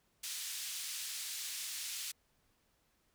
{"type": "band-pass noise", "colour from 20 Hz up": "white", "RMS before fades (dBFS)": -42, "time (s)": [0.23, 2.12], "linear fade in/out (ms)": 10, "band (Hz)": [2600, 9100], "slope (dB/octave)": 12, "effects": ["pink hiss -75 dBFS RMS until 3.14 s"]}